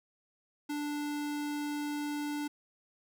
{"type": "tone", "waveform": "square", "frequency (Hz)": 293.7, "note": "D4", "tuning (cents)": 0, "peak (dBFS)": -34, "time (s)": [0.69, 2.48], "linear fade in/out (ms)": 10, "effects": []}